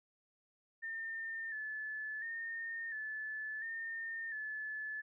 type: tone with pitch steps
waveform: sine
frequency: 1810 / 1732 / 1829 / 1736 / 1819 / 1729 Hz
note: A6 / A6 / A#6 / A6 / A#6 / A6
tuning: +48 / -28 / -33 / -24 / -43 / -31 cents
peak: -39 dBFS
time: 0.82-5.02 s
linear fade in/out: 20 ms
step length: 700 ms
effects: none